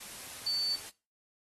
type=tone in noise; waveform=sine; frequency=4500 Hz; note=C#8; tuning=25 cents sharp; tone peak=-28 dBFS; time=0.46-0.76 s; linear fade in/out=10 ms; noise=white; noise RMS=-45 dBFS; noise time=0-0.9 s; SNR=+14 dB; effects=noise-tail reverb RT60 0.3 s tail -19 dB re dry + AAC 32 kbps